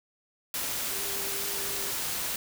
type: tone in noise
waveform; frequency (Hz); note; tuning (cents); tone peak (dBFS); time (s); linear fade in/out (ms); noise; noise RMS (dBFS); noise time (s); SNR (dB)
sine; 396.5; G4; +20; -42; 0.91-1.91; 2; white; -32; 0.54-2.36; -13
effects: none